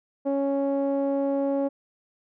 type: tone with low-pass filter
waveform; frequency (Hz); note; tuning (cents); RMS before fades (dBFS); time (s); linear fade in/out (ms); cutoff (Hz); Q
sawtooth; 277.2; C#4; 0; -25; 0.25-1.69; 20; 610; 2.5
effects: none